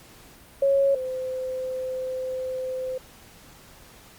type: tone pair in turn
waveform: sine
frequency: 551 / 515.2 Hz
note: C#5 / C5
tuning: -11 / -27 cents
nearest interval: minor second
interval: 116 cents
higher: first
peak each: -17 / -27 dBFS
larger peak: first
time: 0.62-0.95 / 0.95-2.98 s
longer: second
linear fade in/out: 5 ms
effects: pink hiss -50 dBFS RMS until 4.18 s + Opus 48 kbps